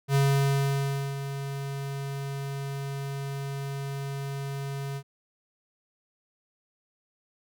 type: tone with ADSR envelope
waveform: square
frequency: 138.59 Hz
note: C#3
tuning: in tune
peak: -20 dBFS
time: 0.08-5.03 s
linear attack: 69 ms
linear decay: 1000 ms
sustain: -12 dB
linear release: 66 ms
effects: none